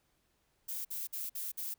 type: noise bursts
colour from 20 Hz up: violet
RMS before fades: -39 dBFS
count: 5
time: 0.68-1.742 s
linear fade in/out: 10 ms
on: 170 ms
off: 53 ms
effects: pink hiss -75 dBFS RMS until 1.78 s